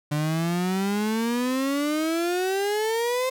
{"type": "exponential sweep", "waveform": "35% pulse", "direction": "up", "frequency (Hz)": [146.83, 523.3], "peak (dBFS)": -21, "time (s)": [0.11, 3.3], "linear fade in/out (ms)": 10, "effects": []}